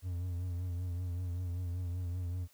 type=tone with vibrato; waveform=triangle; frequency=88.8 Hz; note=F2; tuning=29 cents sharp; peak=-32 dBFS; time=0.02-2.48 s; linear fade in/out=50 ms; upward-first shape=triangle; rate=5.2 Hz; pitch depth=62 cents each way; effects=white hiss -66 dBFS RMS until 2.53 s